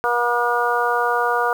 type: harmonic tone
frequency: 240 Hz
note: B3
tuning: 49 cents flat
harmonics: 2 / 3 / 4 / 5 / 6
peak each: -23 / -23 / -23 / -23 / -23 dBFS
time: 0.04-1.53 s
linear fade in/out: 0 ms
effects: 7-bit